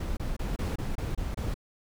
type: noise bursts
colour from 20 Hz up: brown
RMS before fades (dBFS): -31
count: 8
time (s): 0-1.542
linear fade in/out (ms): 5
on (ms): 170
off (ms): 26
effects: none